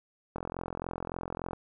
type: click train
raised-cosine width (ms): 1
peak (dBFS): -21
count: 52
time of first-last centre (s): 0.36-1.532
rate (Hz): 43.5
effects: none